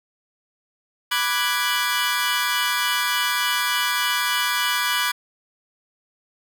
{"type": "chord", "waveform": "20% pulse", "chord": "G# half-diminished seventh", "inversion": "first", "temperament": "equal", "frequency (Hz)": [987.8, 1174.7, 1480, 1661.2], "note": ["B5", "D6", "F#6", "G#6"], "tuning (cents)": [0, 0, 0, 0], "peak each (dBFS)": -21, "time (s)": [1.11, 5.12], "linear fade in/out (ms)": 10, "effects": []}